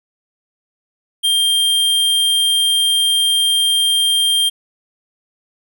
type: tone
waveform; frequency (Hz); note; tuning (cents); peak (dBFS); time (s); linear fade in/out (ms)
square; 3190; G7; +30; -13; 1.23-4.5; 20
effects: none